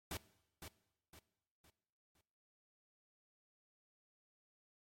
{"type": "noise with echo", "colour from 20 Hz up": "pink", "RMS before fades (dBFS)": -43, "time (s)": [0.11, 0.17], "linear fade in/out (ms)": 2, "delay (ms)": 510, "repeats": 4, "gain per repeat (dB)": -8, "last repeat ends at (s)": 2.21, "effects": ["noise-tail reverb RT60 0.9 s tail -19 dB re dry", "MP3 64 kbps"]}